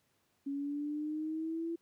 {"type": "exponential sweep", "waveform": "sine", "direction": "up", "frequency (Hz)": [277.2, 336.7], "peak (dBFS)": -34, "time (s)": [0.46, 1.76], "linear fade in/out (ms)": 10, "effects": ["pink hiss -75 dBFS RMS until 1.81 s", "high-pass 100 Hz 12 dB/octave"]}